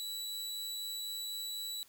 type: tone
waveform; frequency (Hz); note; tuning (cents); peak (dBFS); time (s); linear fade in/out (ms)
sawtooth; 3938; B7; -6; -35; 0-1.83; 0
effects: white hiss -63 dBFS RMS until 1.88 s